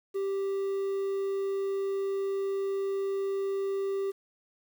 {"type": "tone with quantisation", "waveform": "triangle", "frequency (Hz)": 392, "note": "G4", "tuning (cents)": 0, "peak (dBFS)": -26, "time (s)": [0.14, 4.12], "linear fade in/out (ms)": 20, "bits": 9, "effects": []}